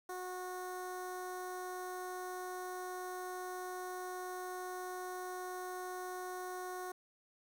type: tone with notch filter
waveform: 15% pulse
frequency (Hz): 365.6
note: F#4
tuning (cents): -21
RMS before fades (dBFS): -43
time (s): 0.09-6.92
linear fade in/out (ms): 5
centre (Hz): 3100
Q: 0.78
effects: 11-bit